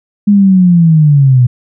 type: linear sweep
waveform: sine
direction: down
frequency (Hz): 207.6 to 120.5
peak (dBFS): -3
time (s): 0.27-1.47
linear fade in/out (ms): 10
effects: none